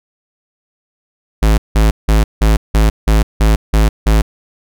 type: tone bursts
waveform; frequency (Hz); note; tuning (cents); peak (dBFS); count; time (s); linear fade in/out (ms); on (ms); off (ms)
square; 53.8; A1; -38; -8; 9; 1.42-4.22; 10; 160; 170
effects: none